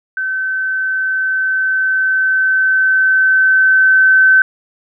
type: tone with level ramp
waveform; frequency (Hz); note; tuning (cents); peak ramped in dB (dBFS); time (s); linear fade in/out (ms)
sine; 1533; G6; -39; -16 to -5; 0.17-4.42; 2
effects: none